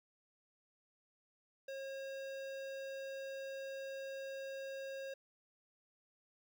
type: tone with notch filter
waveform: square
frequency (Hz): 541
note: C#5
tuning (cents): -42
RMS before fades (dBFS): -45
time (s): 1.68-5.14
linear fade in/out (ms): 5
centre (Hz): 11000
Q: 0.54
effects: none